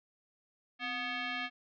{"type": "tone with frequency modulation", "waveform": "sine", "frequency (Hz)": 257.4, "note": "C4", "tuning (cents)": -28, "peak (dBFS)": -34, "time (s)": [0.79, 1.5], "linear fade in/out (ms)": 50, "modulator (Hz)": 982, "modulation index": 3, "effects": []}